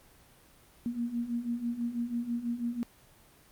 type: beating tone pair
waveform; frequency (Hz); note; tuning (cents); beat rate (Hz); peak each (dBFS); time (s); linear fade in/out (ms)
sine; 233.1 / 239.2; A#3 / A#3; 0 / +45; 6.1; -36 / -32; 0.86-2.83; 0
effects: pink hiss -59 dBFS RMS until 3.51 s + Opus 24 kbps